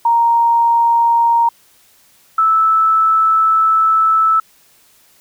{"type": "tone pair in turn", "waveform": "sine", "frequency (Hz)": [932.3, 1312], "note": ["A#5", "E6"], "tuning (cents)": [0, -9], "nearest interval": "tritone", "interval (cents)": 591, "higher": "second", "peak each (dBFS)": -9, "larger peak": "neither", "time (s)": [[0.05, 1.49], [2.38, 4.4]], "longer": "second", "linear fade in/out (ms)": 5, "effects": ["white hiss -51 dBFS RMS until 5.2 s"]}